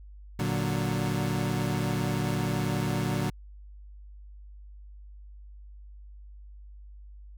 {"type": "chord", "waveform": "30% pulse", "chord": "Bb augmented", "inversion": "none", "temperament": "equal", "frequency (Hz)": [116.54, 146.83, 185], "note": ["Bb2", "D3", "F#3"], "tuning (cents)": [0, 0, 0], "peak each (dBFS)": [-28, -28, -29], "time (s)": [0.39, 3.3], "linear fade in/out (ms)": 5, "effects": ["added 50 Hz sine -44 dBFS peak until 7.37 s"]}